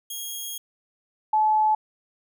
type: tone pair in turn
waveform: 10% pulse / sine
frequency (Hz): 3272 / 861.4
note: G#7 / A5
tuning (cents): -26 / -37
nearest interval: octave + major seventh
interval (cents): 2311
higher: first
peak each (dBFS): -23 / -17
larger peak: second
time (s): 0.1-0.58 / 1.33-1.75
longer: first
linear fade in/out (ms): 5
effects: none